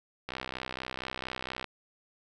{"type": "click train", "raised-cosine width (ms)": 0.3, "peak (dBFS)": -19, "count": 88, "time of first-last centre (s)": [0.29, 1.643], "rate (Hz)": 64.3, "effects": []}